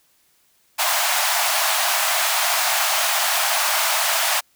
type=high-pass noise; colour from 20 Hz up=pink; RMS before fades=-20 dBFS; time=0.78-4.41 s; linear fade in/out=20 ms; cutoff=620 Hz; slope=96 dB/octave; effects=white hiss -61 dBFS RMS until 4.55 s